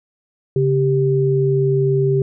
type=tone pair together; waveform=sine; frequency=138.59 / 392 Hz; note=C#3 / G4; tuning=0 / 0 cents; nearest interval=octave + tritone; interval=1800 cents; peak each=-16 dBFS; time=0.56-2.22 s; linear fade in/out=2 ms; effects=none